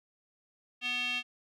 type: tone with band-pass filter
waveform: square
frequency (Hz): 246.9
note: B3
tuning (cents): 0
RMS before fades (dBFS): -33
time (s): 0.81-1.23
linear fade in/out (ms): 50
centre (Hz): 2900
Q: 8.8
effects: none